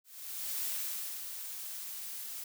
blue noise with ADSR envelope, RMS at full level -35 dBFS, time 0.04-2.44 s, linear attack 590 ms, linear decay 580 ms, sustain -7 dB, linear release 4 ms, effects none

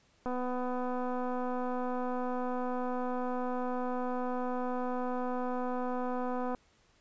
click train, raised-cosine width 1 ms, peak -23 dBFS, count 1573, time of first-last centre 0.26-6.548 s, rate 250 Hz, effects pink hiss -67 dBFS RMS until 7 s + resampled to 16000 Hz

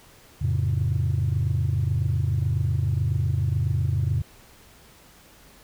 sine chord, F augmented, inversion none, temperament just, 87.31 / 109.13 / 136.42 Hz, F2 / A2 / C#3, 0 / -14 / -27 cents, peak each -24 dBFS, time 0.41-4.22 s, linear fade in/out 10 ms, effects tanh soft clip ceiling -15 dBFS + pink hiss -52 dBFS RMS until 5.63 s

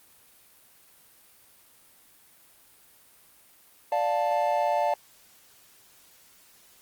triangle chord, D minor, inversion none, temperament just, 587.3 / 704.8 / 881 Hz, D5 / F5 / A5, 0 / +16 / +2 cents, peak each -25 dBFS, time 3.92-4.94 s, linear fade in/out 2 ms, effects white hiss -57 dBFS RMS until 6.81 s + Opus 32 kbps

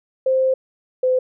sine tone pair in turn, 523.3 / 511.3 Hz, C5 / C5, 0 / -40 cents, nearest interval unison, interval 40 cents, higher first, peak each -14 dBFS, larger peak neither, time 0.26-0.54 / 1.03-1.19 s, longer first, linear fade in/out 5 ms, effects none

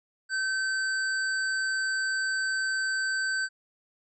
square tone, 1543 Hz, G6, 28 cents flat, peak -27 dBFS, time 0.29-3.49 s, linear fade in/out 50 ms, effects resampled to 22050 Hz

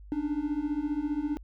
triangle beating tone pair, 286.3 / 301.3 Hz, D4 / D4, -44 / +44 cents, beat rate 15 Hz, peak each -30 / -28 dBFS, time 0.12-1.37 s, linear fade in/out 0 ms, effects added 50 Hz sine -45 dBFS peak until 1.43 s

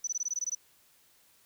sine tone bursts, 5970 Hz, F#8, 15 cents sharp, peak -29 dBFS, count 10, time 0.04-0.55 s, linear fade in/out 5 ms, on 33 ms, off 20 ms, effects white hiss -64 dBFS RMS until 1.45 s

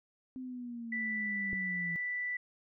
sine linear sweep, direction down, 260 to 167.7 Hz, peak -39 dBFS, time 0.36-1.96 s, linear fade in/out 0 ms
sine tone, 1975.5 Hz, B6, in tune, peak -33 dBFS, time 0.92-2.37 s, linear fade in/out 5 ms
click, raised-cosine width 3 ms, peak -29 dBFS, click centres 1.531 s
effects none

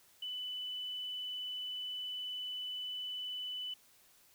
sine tone, 2993 Hz, F#7, 19 cents sharp, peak -38 dBFS, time 0.22-3.74 s, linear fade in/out 5 ms, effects white hiss -65 dBFS RMS until 4.34 s

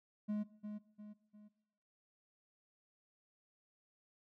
triangle tone with echo, 210 Hz, G#3, 19 cents sharp, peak -33 dBFS, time 0.28-0.44 s, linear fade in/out 20 ms, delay 350 ms, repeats 3, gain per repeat -7 dB, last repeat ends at 1.49 s, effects noise-tail reverb RT60 0.9 s tail -19 dB re dry

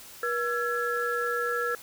sine tone cluster, 480.5 / 1348 / 1678 Hz, B4 / E6 / G#6, -48 / +38 / +17 cents, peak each -30 / -30 / -31 dBFS, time 0.23-1.75 s, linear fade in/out 2 ms, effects white hiss -47 dBFS RMS until 1.82 s

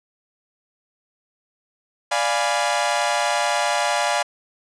sawtooth chord, D diminished seventh, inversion none, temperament equal, 587.3 / 698.5 / 830.6 / 987.8 Hz, D5 / F5 / Ab5 / Cb6, 0 / 0 / 0 / 0 cents, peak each -21 / -20 / -20 / -23 dBFS, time 2.11-4.23 s, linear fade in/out 10 ms, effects resampled to 22050 Hz

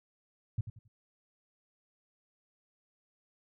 sine tone with echo, 109.1 Hz, A2, 14 cents flat, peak -27 dBFS, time 0.58-0.61 s, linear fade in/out 5 ms, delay 90 ms, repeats 3, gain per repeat -11 dB, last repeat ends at 0.88 s, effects none

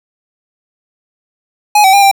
square tone with pitch steps, 837 / 766 / 802 / 788 Hz, G#5 / G5 / G5 / G5, +13 / -40 / +39 / +9 cents, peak -5 dBFS, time 1.75-2.114 s, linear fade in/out 5 ms, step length 91 ms, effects none

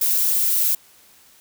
violet noise, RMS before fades -19 dBFS, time 0.01-0.75 s, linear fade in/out 5 ms, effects white hiss -52 dBFS RMS until 1.4 s

